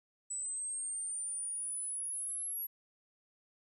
sine exponential sweep, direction up, 7902 to 11460 Hz, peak -36 dBFS, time 0.3-2.67 s, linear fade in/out 10 ms, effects none

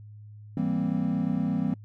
triangle chord, C dominant seventh, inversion first, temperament equal, 164.81 / 196 / 233.1 / 261.6 Hz, E3 / G3 / Bb3 / C4, 0 / 0 / 0 / 0 cents, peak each -28 dBFS, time 0.57-1.74 s, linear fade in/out 2 ms, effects noise-tail reverb RT60 0.1 s tail -26 dB re dry + added 105 Hz sine -43 dBFS peak until 1.84 s

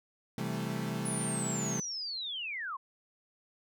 35% pulse chord, A minor seventh, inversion first, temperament equal, 130.81 / 164.81 / 196 / 220 Hz, C3 / E3 / G3 / A3, 0 / 0 / 0 / 0 cents, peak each -37 dBFS, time 0.38-1.8 s, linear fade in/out 2 ms
sine linear sweep, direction down, 10010 to 1000 Hz, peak -35 dBFS, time 1.05-2.77 s, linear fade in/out 10 ms
effects none

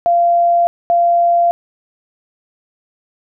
sine tone pair in turn, 690 / 690 Hz, F5 / F5, -21 / -21 cents, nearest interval unison, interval 0 cents, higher neither, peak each -9 dBFS, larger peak neither, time 0.06-0.67 / 0.9-1.51 s, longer neither, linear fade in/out 0 ms, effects none

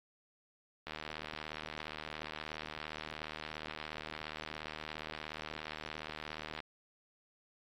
click train, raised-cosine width 0.3 ms, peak -25 dBFS, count 443, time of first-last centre 0.87-6.603 s, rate 77.1 Hz, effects AAC 64 kbps

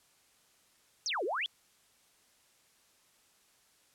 sine exponential two-way sweep, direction down then up, 6645 to 329.6 to 3556 Hz, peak -31 dBFS, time 1.06-1.46 s, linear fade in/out 0 ms, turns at 1.24 s, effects white hiss -67 dBFS RMS until 3.94 s + low-pass 11000 Hz 12 dB/octave

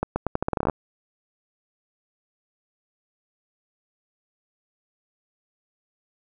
accelerating click train, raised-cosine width 1 ms, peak -9 dBFS, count 14, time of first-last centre 0.03-0.697 s, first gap 130 ms, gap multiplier 0.82, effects none

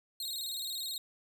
sawtooth tone with vibrato, 3986 Hz, B7, 15 cents sharp, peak -33 dBFS, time 0.2-0.98 s, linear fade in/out 2 ms, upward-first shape square, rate 19 Hz, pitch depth 87 cents each way, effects none

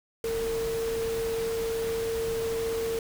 sine tone in noise, 455 Hz, A#4, 42 cents flat, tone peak -27 dBFS, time 0.24-2.99 s, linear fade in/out 2 ms, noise pink, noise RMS -38 dBFS, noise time 0.24-2.99 s, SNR +8 dB, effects none

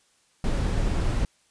brown noise, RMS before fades -24 dBFS, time 0.44-1.25 s, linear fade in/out 2 ms, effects white hiss -64 dBFS RMS until 1.5 s + resampled to 22050 Hz

